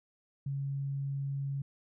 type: tone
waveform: sine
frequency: 138.6 Hz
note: C#3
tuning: in tune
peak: -32 dBFS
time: 0.46-1.62 s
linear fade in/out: 5 ms
effects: none